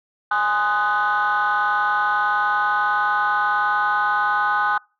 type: chord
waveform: sine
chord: Ab dominant seventh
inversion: none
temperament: just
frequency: 830.6 / 1038.3 / 1245.9 / 1495.1 Hz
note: Ab5 / C6 / Eb6 / Gb6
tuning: 0 / -14 / +2 / +18 cents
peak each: -21 / -25 / -21 / -20 dBFS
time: 0.31-4.78 s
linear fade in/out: 5 ms
effects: noise-tail reverb RT60 0.3 s tail -25 dB re dry + tanh soft clip ceiling -12 dBFS